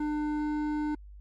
sine tone with hard clipping, 300 Hz, D4, 37 cents sharp, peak -30 dBFS, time 0-0.95 s, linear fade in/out 5 ms, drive 10 dB, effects added 50 Hz sine -45 dBFS peak until 1.2 s + Opus 32 kbps

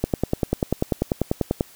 click train, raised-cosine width 2 ms, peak -6 dBFS, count 17, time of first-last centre 0.04-1.609 s, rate 10.2 Hz, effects white hiss -49 dBFS RMS until 1.75 s

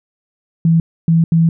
sine tone bursts at uneven times, 164.81 Hz, E3, in tune, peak -8 dBFS, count 3, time 0.65-0.8 / 1.08-1.24 / 1.32-1.49 s, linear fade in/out 2 ms, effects none

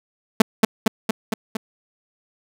sawtooth tone with echo, 220.2 Hz, A3, 2 cents sharp, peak -3 dBFS, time 0.4-0.42 s, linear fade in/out 5 ms, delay 230 ms, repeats 5, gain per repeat -3 dB, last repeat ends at 1.57 s, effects none

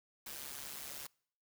white noise with amplitude modulation, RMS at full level -43 dBFS, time 0.26-1.07 s, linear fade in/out 5 ms, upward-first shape sine, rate 141 Hz, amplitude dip 70%, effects noise-tail reverb RT60 0.6 s tail -26 dB re dry

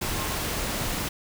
sine tone in noise, 1066 Hz, C6, 32 cents sharp, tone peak -39 dBFS, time 0.15-0.36 s, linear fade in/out 10 ms, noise pink, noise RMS -29 dBFS, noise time 0.01-1.09 s, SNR -13 dB, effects none

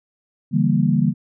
sine chord, E half-diminished seventh, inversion third, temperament equal with one note detuned, 143.89 / 164.81 / 196 / 233.1 Hz, D3 / E3 / G3 / Bb3, -35 / 0 / 0 / 0 cents, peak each -20 dBFS, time 0.51-1.14 s, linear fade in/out 50 ms, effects none

